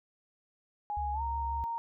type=tone with pitch glide; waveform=sine; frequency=830.6 to 926.9 Hz; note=G#5 to A#5; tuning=0 to -10 cents; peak=-32 dBFS; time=0.9-1.78 s; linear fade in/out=0 ms; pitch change=+190 cents; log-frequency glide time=1.13-1.22 s
type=tone with vibrato; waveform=sine; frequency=70.3 Hz; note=C#2; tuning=25 cents sharp; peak=-35 dBFS; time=0.97-1.64 s; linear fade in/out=0 ms; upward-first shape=sine; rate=5.5 Hz; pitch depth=42 cents each way
effects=none